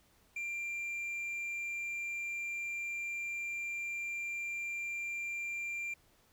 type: tone with hard clipping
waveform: sine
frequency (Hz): 2376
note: D7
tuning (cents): +20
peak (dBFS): -37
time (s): 0.36-5.94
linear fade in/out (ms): 5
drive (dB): 3
effects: pink hiss -68 dBFS RMS until 6.32 s